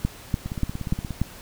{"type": "two click trains", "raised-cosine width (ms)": 5, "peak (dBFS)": [-17, -9], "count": [12, 5], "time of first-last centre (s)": [[0.46, 1.107], [0.05, 1.216]], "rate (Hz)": [17, 3.43], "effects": ["pink hiss -44 dBFS RMS until 1.41 s"]}